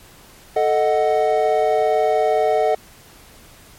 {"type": "chord", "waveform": "triangle", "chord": "D# diminished", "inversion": "second", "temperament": "equal", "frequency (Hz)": [440, 622.3, 740], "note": ["A4", "D#5", "F#5"], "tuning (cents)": [0, 0, 0], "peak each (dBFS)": -17, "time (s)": [0.56, 2.75], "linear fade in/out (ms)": 5, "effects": ["pink hiss -46 dBFS RMS until 3.78 s", "MP3 64 kbps"]}